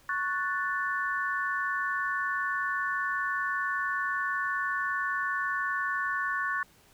sine chord, F# minor, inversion second, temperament equal, 1108.7 / 1480 / 1760 Hz, C#6 / F#6 / A6, 0 / 0 / 0 cents, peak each -32 dBFS, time 0.09-6.63 s, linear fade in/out 2 ms, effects pink hiss -60 dBFS RMS until 6.93 s

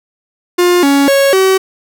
45% pulse tone with pitch steps, 354.6 / 279.8 / 552 / 380.8 Hz, F4 / C#4 / C#5 / F#4, +26 / +16 / -7 / +50 cents, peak -7 dBFS, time 0.58-1.58 s, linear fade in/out 10 ms, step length 250 ms, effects none

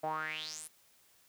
sawtooth tone with band-pass filter sweep, 155.6 Hz, D#3, in tune, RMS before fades -39 dBFS, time 0.03-0.68 s, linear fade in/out 10 ms, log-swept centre 650 to 11000 Hz, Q 7, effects white hiss -66 dBFS RMS until 1.28 s

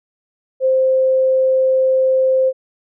sine tone, 523 Hz, C5, 1 cent flat, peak -11 dBFS, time 0.6-2.53 s, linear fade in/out 50 ms, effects none

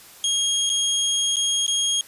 25% pulse tone with dropouts, 3265 Hz, G#7, 30 cents flat, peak -16 dBFS, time 0.24-2.01 s, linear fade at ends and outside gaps 1 ms, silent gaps 0.694-0.699 / 1.359-1.367 / 1.665-1.679 s, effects white hiss -46 dBFS RMS until 2.07 s + resampled to 32000 Hz

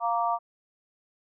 sine chord, Bb major, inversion second, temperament just, 699.2 / 932.3 / 1165.4 Hz, F5 / Bb5 / D6, +2 / 0 / -14 cents, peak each -27 / -28 / -29 dBFS, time 0-0.39 s, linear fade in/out 50 ms, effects none

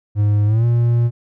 triangle tone with pitch glide, 103.83 to 118.58 Hz, G#2 to A#2, 0 to +30 cents, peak -10 dBFS, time 0.15-1.11 s, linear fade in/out 50 ms, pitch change +230 cents, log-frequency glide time 0.46-0.65 s, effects none

